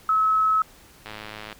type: tone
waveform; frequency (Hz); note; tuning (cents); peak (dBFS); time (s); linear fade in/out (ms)
sine; 1291; E6; -37; -17; 0.09-0.62; 2
type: click train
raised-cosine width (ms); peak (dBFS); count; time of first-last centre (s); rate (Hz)
0.3; -20; 51; 1.06-1.527; 107
effects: pink hiss -51 dBFS RMS until 1.59 s